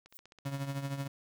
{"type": "click train", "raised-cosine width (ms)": 0.2, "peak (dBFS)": -37, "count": 11, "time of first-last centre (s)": [0.06, 0.714], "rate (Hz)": 15.3}
{"type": "noise with exponential growth", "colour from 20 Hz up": "violet", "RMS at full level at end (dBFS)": -46, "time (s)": [0.09, 0.17], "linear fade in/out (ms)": 0, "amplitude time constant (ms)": 17}
{"type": "tone with tremolo", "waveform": "35% pulse", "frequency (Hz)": 138.59, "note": "C#3", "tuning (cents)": 0, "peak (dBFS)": -30, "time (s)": [0.45, 1.08], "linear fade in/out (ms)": 10, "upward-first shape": "triangle", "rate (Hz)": 13, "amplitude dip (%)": 70}
{"effects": []}